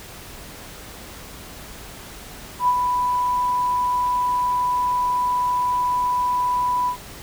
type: tone with ADSR envelope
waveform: sine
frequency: 990 Hz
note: B5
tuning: 4 cents sharp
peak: -13 dBFS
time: 2.59-6.97 s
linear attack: 88 ms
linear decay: 58 ms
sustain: -5 dB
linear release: 92 ms
effects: added 50 Hz sine -48 dBFS peak until 7.22 s + pink hiss -39 dBFS RMS until 7.22 s